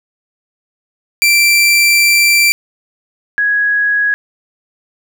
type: tone pair in turn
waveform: sawtooth / sine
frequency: 2349 / 1664.7 Hz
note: D7 / G#6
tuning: 0 / +4 cents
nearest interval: tritone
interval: 596 cents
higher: first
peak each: -4 / -10 dBFS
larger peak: first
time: 1.22-2.52 / 3.38-4.14 s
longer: first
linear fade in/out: 0 ms
effects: none